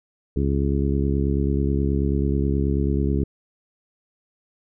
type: harmonic tone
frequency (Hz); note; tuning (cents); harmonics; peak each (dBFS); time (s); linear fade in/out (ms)
69.3; C#2; 0; 1 / 2 / 3 / 4 / 5 / 6; -22 / -25 / -27 / -28 / -29 / -30; 0.36-3.24; 5
effects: none